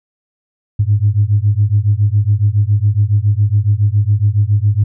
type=beating tone pair; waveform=sine; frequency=100 / 107.2 Hz; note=G2 / A2; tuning=+35 / -45 cents; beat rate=7.2 Hz; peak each=-12 dBFS; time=0.79-4.84 s; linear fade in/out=10 ms; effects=tanh soft clip ceiling -2 dBFS